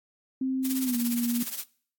sine tone with pitch glide, 262.4 to 237.9 Hz, C4 to A#3, +5 to +35 cents, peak -25 dBFS, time 0.41-1.43 s, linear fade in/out 5 ms, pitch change -170 cents, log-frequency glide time 0.83-0.97 s
blue noise with tremolo, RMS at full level -30 dBFS, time 0.64-1.64 s, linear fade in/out 10 ms, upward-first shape triangle, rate 17 Hz, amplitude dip 80%
effects noise-tail reverb RT60 0.5 s tail -22 dB re dry + AAC 64 kbps

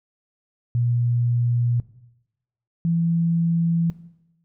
sine tone pair in turn, 120 / 167.69 Hz, B2 / E3, -49 / +30 cents, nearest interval tritone, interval 579 cents, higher second, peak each -18 / -18 dBFS, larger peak neither, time 0.75-1.8 / 2.85-3.9 s, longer neither, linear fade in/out 0 ms, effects noise-tail reverb RT60 0.9 s tail -17 dB re dry

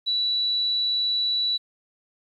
sine tone, 3941 Hz, B7, 4 cents flat, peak -21 dBFS, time 0.06-1.58 s, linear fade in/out 20 ms, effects 10-bit

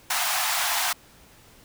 pink high-pass noise, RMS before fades -25 dBFS, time 0.1-0.93 s, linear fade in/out 5 ms, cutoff 670 Hz, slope 96 dB/octave, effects pink hiss -53 dBFS RMS until 1.64 s

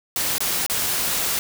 white noise with dropouts, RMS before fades -23 dBFS, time 0.16-1.39 s, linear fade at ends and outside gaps 1 ms, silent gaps 0.382-0.405 / 0.664-0.698 s, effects none

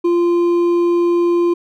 triangle tone with hard clipping, 346 Hz, F4, 16 cents flat, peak -13 dBFS, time 0.04-1.54 s, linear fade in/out 10 ms, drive 8 dB, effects none

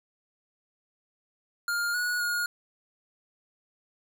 square tone with pitch steps, 1409 / 1459 / 1434 Hz, F6 / F#6 / F6, +15 / -25 / +45 cents, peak -27 dBFS, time 1.68-2.46 s, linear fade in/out 2 ms, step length 260 ms, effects none

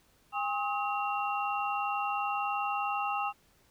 sine tone cluster, 812 / 1073 / 1270 / 2751 Hz, G#5 / C6 / D#6 / F7, -39 / +43 / +35 / -27 cents, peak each -32 / -39 / -34 / -38 dBFS, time 0.32-3.33 s, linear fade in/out 50 ms, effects pink hiss -66 dBFS RMS until 3.7 s

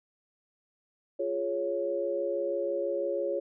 sine chord, Db major, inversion first, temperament equal, 349.2 / 415.3 / 554.4 Hz, F4 / Ab4 / Db5, 0 / 0 / 0 cents, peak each -34 / -34 / -30 dBFS, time 1.19-3.4 s, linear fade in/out 10 ms, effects none

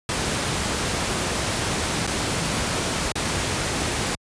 pink noise with dropouts, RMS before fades -24 dBFS, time 0.09-4.15 s, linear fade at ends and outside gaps 1 ms, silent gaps 2.067-2.075 / 3.12-3.155 s, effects high-pass 60 Hz 12 dB/octave + resampled to 22050 Hz

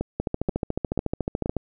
two click trains, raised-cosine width 2 ms, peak -12 / -11 dBFS, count 4 / 20, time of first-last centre 0.01-1.459 / 0.2-1.567 s, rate 2.07 / 13.9 Hz, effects none

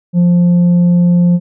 sine tone with tanh clipping, 175.2 Hz, F3, 6 cents sharp, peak -7 dBFS, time 0.13-1.4 s, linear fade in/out 50 ms, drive 3 dB, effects none

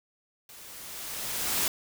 white noise with level ramp, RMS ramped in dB -49 to -26 dBFS, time 0.49-1.68 s, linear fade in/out 2 ms, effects none

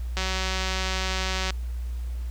click train, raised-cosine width 0.2 ms, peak -11 dBFS, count 252, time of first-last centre 0.17-1.505 s, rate 188 Hz, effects added 60 Hz sine -28 dBFS peak until 2.3 s + pink hiss -53 dBFS RMS until 2.3 s

